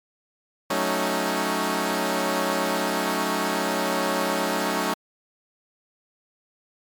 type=chord; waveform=10% pulse; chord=D# half-diminished seventh; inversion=first; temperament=equal; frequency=185 / 220 / 277.2 / 311.1 Hz; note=F#3 / A3 / C#4 / D#4; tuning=0 / 0 / 0 / 0 cents; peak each=-20 dBFS; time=0.7-4.94 s; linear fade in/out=5 ms; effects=MP3 96 kbps